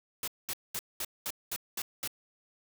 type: noise bursts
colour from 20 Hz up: white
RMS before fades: -35 dBFS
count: 8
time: 0.23-2.076 s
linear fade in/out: 2 ms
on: 47 ms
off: 210 ms
effects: none